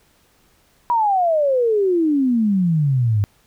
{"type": "exponential sweep", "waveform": "sine", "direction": "down", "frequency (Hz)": [978, 98.9], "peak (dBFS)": -14, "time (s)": [0.9, 3.24], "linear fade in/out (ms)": 0, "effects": ["pink hiss -58 dBFS RMS until 3.46 s"]}